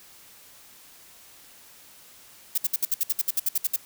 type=noise bursts; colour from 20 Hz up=violet; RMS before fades=-23 dBFS; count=14; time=2.55-3.762 s; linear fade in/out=5 ms; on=29 ms; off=62 ms; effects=white hiss -51 dBFS RMS until 3.85 s